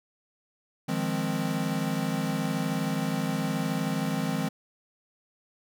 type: chord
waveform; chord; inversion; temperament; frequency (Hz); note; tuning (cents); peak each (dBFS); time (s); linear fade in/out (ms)
square; F minor seventh; third; equal; 155.56 / 174.61 / 207.7 / 261.6; Eb3 / F3 / Ab3 / C4; 0 / 0 / 0 / 0; -33; 0.88-4.49; 10
effects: none